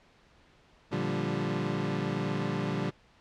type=chord; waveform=25% pulse; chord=G minor seventh; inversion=first; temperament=equal; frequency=116.54 / 146.83 / 174.61 / 196 Hz; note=Bb2 / D3 / F3 / G3; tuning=0 / 0 / 0 / 0 cents; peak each=-33 / -30 / -32 / -30 dBFS; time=0.91-2.91 s; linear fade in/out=20 ms; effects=pink hiss -61 dBFS RMS until 3.2 s + low-pass 4000 Hz 12 dB/octave